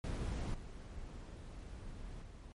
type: noise with level steps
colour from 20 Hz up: brown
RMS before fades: -38 / -48 / -51 dBFS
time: 0.04-2.52 s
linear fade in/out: 0 ms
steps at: 0.54 / 2.22 s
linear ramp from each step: 2 ms
effects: MP3 48 kbps